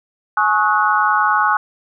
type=tone cluster; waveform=sine; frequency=844 / 1099 / 1270 / 1470 Hz; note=G#5 / C#6 / D#6 / F#6; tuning=+28 / -15 / +35 / -12 cents; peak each=-18 dBFS; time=0.37-1.57 s; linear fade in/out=2 ms; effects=none